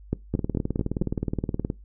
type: two click trains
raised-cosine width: 3 ms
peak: -11 / -13 dBFS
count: 5 / 27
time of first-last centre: 0.13-1.015 / 0.34-1.701 s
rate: 4.52 / 19.1 Hz
effects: noise-tail reverb RT60 0.2 s tail -21 dB re dry + added 50 Hz sine -44 dBFS peak until 1.84 s